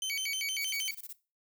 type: tone with vibrato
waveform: 25% pulse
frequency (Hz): 2637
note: E7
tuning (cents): 0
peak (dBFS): -28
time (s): 0.02-0.91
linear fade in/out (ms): 2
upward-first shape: square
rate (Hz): 6.4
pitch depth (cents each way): 270
type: noise bursts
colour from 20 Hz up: violet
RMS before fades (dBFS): -43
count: 9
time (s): 0.61-1.129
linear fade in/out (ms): 5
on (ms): 39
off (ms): 21
effects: noise-tail reverb RT60 0.3 s tail -18 dB re dry